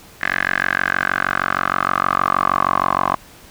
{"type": "tone with band-pass filter sweep", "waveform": "10% pulse", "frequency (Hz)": 46.4, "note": "F#1", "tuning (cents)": 6, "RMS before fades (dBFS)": -19, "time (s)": [0.21, 3.16], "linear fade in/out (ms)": 10, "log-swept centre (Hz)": [1800, 1000], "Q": 5.8, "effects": ["pink hiss -44 dBFS RMS until 3.5 s"]}